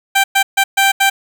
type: tone bursts at uneven times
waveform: 15% pulse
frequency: 784 Hz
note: G5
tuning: in tune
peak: -3 dBFS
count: 5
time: 0.15-0.24 / 0.35-0.43 / 0.57-0.64 / 0.77-0.92 / 1-1.1 s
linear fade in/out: 10 ms
effects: 7-bit